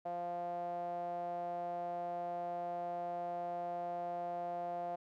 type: tone with band-pass filter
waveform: sawtooth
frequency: 174.2 Hz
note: F3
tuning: 4 cents flat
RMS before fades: -40 dBFS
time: 0.05-4.96 s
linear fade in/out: 10 ms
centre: 660 Hz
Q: 9.2
effects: none